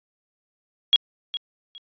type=tone with echo; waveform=sine; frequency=3300 Hz; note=G#7; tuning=12 cents flat; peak=-11 dBFS; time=0.93-0.96 s; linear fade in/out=0 ms; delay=410 ms; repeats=2; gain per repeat=-14 dB; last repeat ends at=1.78 s; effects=tanh soft clip ceiling -7 dBFS + resampled to 11025 Hz